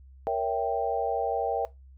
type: chord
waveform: sine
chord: A# diminished seventh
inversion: none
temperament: equal with one note detuned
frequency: 466.2 / 558.5 / 659.3 / 784 Hz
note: A#4 / C#5 / E5 / G5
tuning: 0 / +13 / 0 / 0 cents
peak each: -30 / -33 / -30 / -29 dBFS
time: 0.27-1.65 s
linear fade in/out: 0 ms
effects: noise-tail reverb RT60 0.2 s tail -19 dB re dry + added 66 Hz sine -48 dBFS peak until 1.97 s